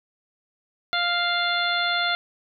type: harmonic tone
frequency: 698.5 Hz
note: F5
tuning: in tune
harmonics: 1 / 2 / 3 / 4 / 5 / 6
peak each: -28 / -25 / -29 / -36 / -27 / -31 dBFS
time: 0.93-2.15 s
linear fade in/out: 0 ms
effects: none